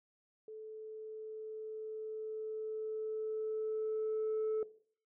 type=tone with level ramp; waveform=sine; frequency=435.5 Hz; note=A4; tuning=18 cents flat; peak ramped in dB=-45 to -29 dBFS; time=0.48-4.63 s; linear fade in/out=2 ms; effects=noise-tail reverb RT60 0.5 s tail -18 dB re dry + tanh soft clip ceiling -30 dBFS